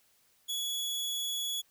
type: tone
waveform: sawtooth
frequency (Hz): 3381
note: G#7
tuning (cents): +30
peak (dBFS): -29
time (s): 0.48-1.62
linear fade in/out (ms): 20
effects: white hiss -68 dBFS RMS until 1.7 s